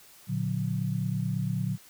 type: chord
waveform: sine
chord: Bb augmented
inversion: none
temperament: just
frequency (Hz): 116.54 / 145.68 / 182.1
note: Bb2 / D3 / F#3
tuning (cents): 0 / -14 / -27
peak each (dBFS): -31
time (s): 0.27-1.78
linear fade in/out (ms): 50
effects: white hiss -54 dBFS RMS until 1.89 s